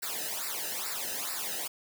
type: noise with flanger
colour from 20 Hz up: white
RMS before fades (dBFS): -35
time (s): 0.02-1.68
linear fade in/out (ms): 10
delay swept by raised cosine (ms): 0.31 to 0.91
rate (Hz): 2.3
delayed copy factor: -0.9
effects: none